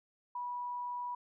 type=tone; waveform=sine; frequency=977 Hz; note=B5; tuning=19 cents flat; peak=-36 dBFS; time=0.35-1.15 s; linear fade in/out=5 ms; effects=none